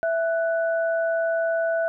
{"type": "tone pair together", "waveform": "sine", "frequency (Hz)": [661, 1484], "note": ["E5", "F#6"], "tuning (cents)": [5, 5], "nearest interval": "octave + major second", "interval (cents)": 1400, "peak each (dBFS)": [-21, -29], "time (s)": [0.03, 1.88], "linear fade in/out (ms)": 0, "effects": []}